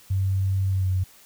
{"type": "tone with pitch glide", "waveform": "sine", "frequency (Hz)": [96, 92.94], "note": ["G2", "F#2"], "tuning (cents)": [-36, 8], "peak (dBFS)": -20, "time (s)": [0.1, 1.04], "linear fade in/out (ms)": 10, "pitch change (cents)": -56, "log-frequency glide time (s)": [0.7, 0.9], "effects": ["white hiss -52 dBFS RMS until 1.25 s"]}